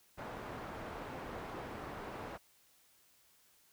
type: low-pass noise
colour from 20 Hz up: white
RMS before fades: -45 dBFS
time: 0.17-2.38 s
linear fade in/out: 20 ms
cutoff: 1000 Hz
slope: 12 dB/octave
effects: white hiss -68 dBFS RMS until 3.72 s